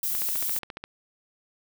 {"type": "noise", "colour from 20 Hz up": "violet", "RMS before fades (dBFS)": -28, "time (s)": [0.03, 0.59], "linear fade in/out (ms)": 2}
{"type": "click train", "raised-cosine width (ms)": 0.3, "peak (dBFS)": -20, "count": 11, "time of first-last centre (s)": [0.15, 0.84], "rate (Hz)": 14.5}
{"effects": []}